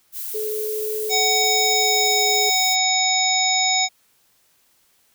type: noise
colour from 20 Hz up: violet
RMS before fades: -30 dBFS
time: 0.12-2.77 s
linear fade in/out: 50 ms
type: tone with pitch glide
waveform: sine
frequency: 430 to 421.2 Hz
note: A4 to G#4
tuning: -40 to +24 cents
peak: -24 dBFS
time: 0.34-2.5 s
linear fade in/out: 10 ms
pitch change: -36 cents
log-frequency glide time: 1.72-2.19 s
type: harmonic tone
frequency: 750 Hz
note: F#5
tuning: 23 cents sharp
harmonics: 1 / 3 / 5 / 7 / 9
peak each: -23 / -23 / -23 / -23 / -23 dBFS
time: 1.09-3.89 s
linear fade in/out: 50 ms
effects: white hiss -61 dBFS RMS until 5.14 s